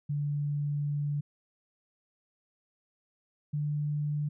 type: tone pair in turn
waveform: sine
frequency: 145.5 / 147.96 Hz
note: D3 / D3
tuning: -16 / +13 cents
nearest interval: unison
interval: 29 cents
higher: second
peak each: -28 dBFS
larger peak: neither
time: 0.09-1.21 / 3.53-4.29 s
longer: first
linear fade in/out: 10 ms
effects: none